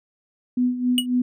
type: tone with tremolo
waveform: sine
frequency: 248.5 Hz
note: B3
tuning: 11 cents sharp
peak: -16 dBFS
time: 0.57-1.22 s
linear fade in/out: 5 ms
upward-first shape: sine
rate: 3.7 Hz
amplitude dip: 70%
type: tone with exponential decay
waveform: square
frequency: 2913 Hz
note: F#7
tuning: 28 cents flat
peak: -14 dBFS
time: 0.98-1.06 s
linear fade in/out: 1 ms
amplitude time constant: 17 ms
effects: none